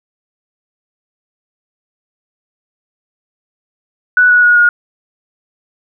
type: tone with pitch steps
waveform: sine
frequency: 1480 / 1464.7 / 1449.5 / 1434.5 Hz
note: F#6 / F#6 / F#6 / F6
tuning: 0 / -18 / -36 / +46 cents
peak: -5 dBFS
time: 4.17-4.69 s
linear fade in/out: 2 ms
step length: 130 ms
effects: none